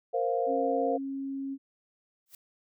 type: chord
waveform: sine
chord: Bb suspended second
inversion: none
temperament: just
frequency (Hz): 466.2 / 524.4 / 699.2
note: Bb4 / C5 / F5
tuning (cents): 0 / +4 / +2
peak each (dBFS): -30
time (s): 0.13-0.98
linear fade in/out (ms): 20
type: tone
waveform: sine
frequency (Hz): 272.4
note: C#4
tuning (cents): -30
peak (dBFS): -32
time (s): 0.46-1.58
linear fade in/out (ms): 50
type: noise with exponential growth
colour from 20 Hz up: blue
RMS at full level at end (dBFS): -44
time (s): 2.26-2.35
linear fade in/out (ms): 2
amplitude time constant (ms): 19
effects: none

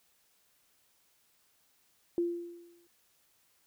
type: tone with exponential decay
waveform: sine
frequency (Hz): 344.7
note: F4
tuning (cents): -23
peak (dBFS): -25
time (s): 2.18-2.87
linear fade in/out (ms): 1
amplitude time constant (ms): 150
effects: white hiss -70 dBFS RMS until 3.66 s

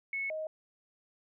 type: tone pair in turn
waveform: sine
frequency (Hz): 2200 / 626.5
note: C#7 / D#5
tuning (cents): -14 / +12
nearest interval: octave + minor seventh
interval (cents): 2174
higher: first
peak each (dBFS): -32 / -34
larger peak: first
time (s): 0.13-0.3 / 0.3-0.47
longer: neither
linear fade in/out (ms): 2
effects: none

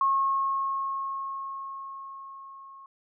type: tone with level ramp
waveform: sine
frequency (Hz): 1087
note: C#6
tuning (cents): -34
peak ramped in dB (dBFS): -20 to -45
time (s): 0.01-2.86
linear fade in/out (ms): 2
effects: none

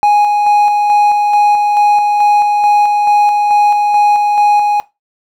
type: tone with tremolo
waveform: triangle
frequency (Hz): 829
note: G#5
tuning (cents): -3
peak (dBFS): -4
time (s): 0.03-4.8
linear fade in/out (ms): 0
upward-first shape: square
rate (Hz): 2.3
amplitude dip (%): 30
effects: noise-tail reverb RT60 0.2 s tail -18 dB re dry

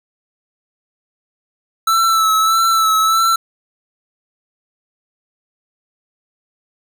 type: tone with vibrato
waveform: square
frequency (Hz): 1318.5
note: E6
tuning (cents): 0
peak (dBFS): -12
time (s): 1.87-3.36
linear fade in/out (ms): 5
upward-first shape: sine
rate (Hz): 1.6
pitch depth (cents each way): 33
effects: none

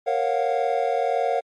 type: chord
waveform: triangle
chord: Gb major seventh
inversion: first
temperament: equal with one note detuned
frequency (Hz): 466.2 / 547 / 698.5 / 740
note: Bb4 / Db5 / F5 / Gb5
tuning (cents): 0 / -23 / 0 / 0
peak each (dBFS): -24 / -24 / -23 / -24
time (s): 0.06-1.41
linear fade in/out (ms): 20
effects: MP3 48 kbps

